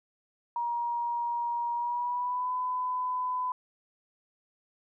sine tone with pitch glide, 948 to 1004.4 Hz, A#5 to B5, +29 to +29 cents, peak -28 dBFS, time 0.56-3.52 s, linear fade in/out 2 ms, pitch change +100 cents, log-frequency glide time 1.73-2.51 s, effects none

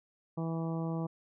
harmonic tone, 163.9 Hz, E3, 10 cents flat, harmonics 1 / 2 / 3 / 4 / 5 / 6 / 7, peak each -33 / -39 / -43 / -45 / -47 / -49 / -50 dBFS, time 0.37-1.07 s, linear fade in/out 10 ms, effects none

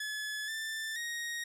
sawtooth tone with pitch steps, 1713 / 1773 / 1875 Hz, A6 / A6 / A#6, -47 / +13 / +10 cents, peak -32 dBFS, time 0-1.44 s, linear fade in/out 5 ms, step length 480 ms, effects low-pass 12000 Hz 12 dB/octave

